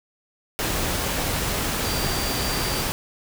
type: tone in noise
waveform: sine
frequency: 4700 Hz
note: D8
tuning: 1 cent sharp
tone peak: -32 dBFS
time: 1.85-2.82 s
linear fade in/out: 0 ms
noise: pink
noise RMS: -25 dBFS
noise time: 0.59-2.92 s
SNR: -10 dB
effects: none